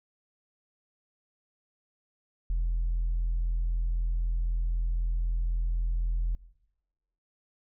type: tone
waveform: sine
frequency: 41.95 Hz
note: E1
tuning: 31 cents sharp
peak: -23 dBFS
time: 2.5-6.35 s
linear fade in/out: 0 ms
effects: noise-tail reverb RT60 1.0 s tail -21 dB re dry + tanh soft clip ceiling -23 dBFS